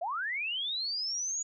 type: linear sweep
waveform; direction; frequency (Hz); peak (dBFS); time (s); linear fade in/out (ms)
sine; up; 622.3 to 6870; -31; 0.01-1.43; 10
effects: none